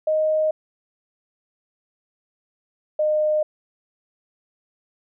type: tone pair in turn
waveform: sine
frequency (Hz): 622.3 / 611.3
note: D#5 / D#5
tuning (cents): 0 / -31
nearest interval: unison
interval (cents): 31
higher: first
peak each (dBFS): -17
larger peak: neither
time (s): 0.07-0.51 / 2.99-3.43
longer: neither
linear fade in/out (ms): 5
effects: none